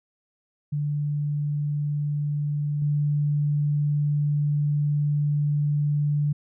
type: tone with level steps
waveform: sine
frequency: 146.83 Hz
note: D3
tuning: in tune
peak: -23 / -20 dBFS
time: 0.72-6.33 s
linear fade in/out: 10 ms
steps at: 2.82 s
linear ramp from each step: 2 ms
effects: none